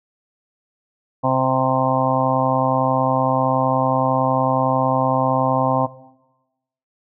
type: harmonic tone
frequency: 130.81 Hz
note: C3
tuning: in tune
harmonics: 1 / 2 / 4 / 5 / 6 / 7 / 8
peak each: -23 / -23 / -23 / -23 / -23 / -23 / -23 dBFS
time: 1.23-5.87 s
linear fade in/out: 20 ms
effects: noise-tail reverb RT60 1.0 s tail -18 dB re dry